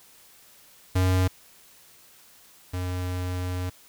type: tone pair in turn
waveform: square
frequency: 92.5 / 90.6 Hz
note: F#2 / F#2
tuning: 0 / -36 cents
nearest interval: unison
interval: 36 cents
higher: first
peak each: -20 / -28 dBFS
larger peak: first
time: 0.95-1.28 / 2.73-3.7 s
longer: second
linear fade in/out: 10 ms
effects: white hiss -54 dBFS RMS until 3.88 s